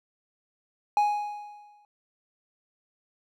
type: tone with exponential decay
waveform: triangle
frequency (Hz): 830.6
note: G#5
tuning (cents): 0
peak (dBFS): -16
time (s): 0.97-1.85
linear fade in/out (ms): 1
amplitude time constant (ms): 190
effects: none